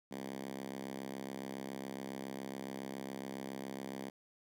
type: tone with high-pass filter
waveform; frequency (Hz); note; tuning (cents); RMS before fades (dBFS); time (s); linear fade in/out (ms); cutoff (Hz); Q
5% pulse; 67.2; C2; +47; -44; 0.11-4.1; 5; 210; 2.2
effects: none